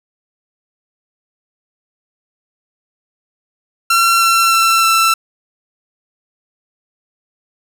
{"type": "tone with pitch steps", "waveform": "sawtooth", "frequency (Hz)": [1361, 1352.4, 1343.8, 1335.3], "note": ["F6", "E6", "E6", "E6"], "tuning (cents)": [-45, 44, 33, 22], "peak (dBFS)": -6, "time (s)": [3.9, 5.14], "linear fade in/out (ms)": 5, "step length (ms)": 310, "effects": []}